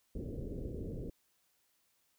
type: low-pass noise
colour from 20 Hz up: pink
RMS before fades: -41 dBFS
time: 0.15-1.1 s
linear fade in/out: 5 ms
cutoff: 510 Hz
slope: 48 dB/octave
effects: white hiss -75 dBFS RMS until 2.18 s